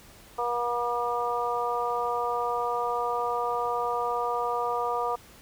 harmonic tone, 240 Hz, B3, 49 cents flat, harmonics 2 / 3 / 4 / 5, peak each -31 / -31 / -31 / -31 dBFS, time 0.38-5.16 s, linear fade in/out 10 ms, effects pink hiss -52 dBFS RMS until 5.41 s

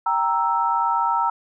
sine chord, E diminished, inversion first, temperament equal, 784 / 932.3 / 1318.5 Hz, G5 / Bb5 / E6, 0 / 0 / 0 cents, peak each -26 / -20 / -23 dBFS, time 0.06-1.3 s, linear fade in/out 5 ms, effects none

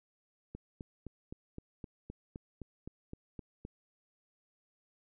click train, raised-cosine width 3 ms, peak -30 dBFS, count 13, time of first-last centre 0.55-3.651 s, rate 3.87 Hz, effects none

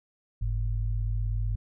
sine tone pair together, 48.02 / 107.8 Hz, G1 / A2, -35 / -35 cents, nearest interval octave + major second, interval 1400 cents, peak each -27 / -30 dBFS, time 0.41-1.56 s, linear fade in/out 10 ms, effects none

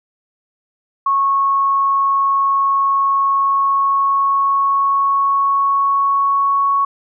sine tone with pitch glide, 1100 to 1110.9 Hz, C#6 to C#6, -14 to +3 cents, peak -12 dBFS, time 1.06-6.85 s, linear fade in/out 5 ms, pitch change +17 cents, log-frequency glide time 3.34-6.72 s, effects none

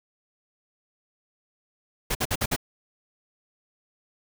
pink noise bursts, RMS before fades -25 dBFS, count 5, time 2.1-2.563 s, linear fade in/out 10 ms, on 51 ms, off 52 ms, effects none

